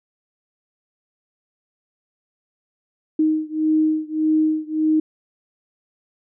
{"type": "beating tone pair", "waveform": "sine", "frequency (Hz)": [311.1, 312.8], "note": ["D#4", "D#4"], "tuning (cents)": [0, 9], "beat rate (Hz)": 1.7, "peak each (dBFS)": [-19, -20], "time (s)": [3.19, 5], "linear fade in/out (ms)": 5, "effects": []}